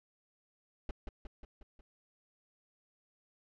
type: noise with echo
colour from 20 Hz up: brown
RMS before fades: -37 dBFS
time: 0.89-0.91 s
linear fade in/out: 2 ms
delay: 180 ms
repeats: 5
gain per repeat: -4 dB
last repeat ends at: 1.81 s
effects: low-pass 4000 Hz 12 dB/octave